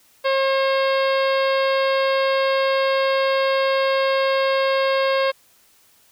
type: harmonic tone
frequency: 538 Hz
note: C5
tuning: 48 cents sharp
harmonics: 1 / 2 / 3 / 4 / 5 / 6 / 7 / 8 / 9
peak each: -18 / -24 / -28 / -30 / -32 / -34 / -35 / -36 / -37 dBFS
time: 0.24-5.32 s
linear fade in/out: 20 ms
effects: white hiss -56 dBFS RMS until 6.11 s